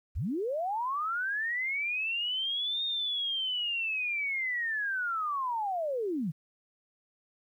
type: linear two-way sweep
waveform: sine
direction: up then down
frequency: 44.49 to 3700 to 136.8 Hz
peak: -29 dBFS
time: 0.15-6.32 s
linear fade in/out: 20 ms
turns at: 2.84 s
effects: 11-bit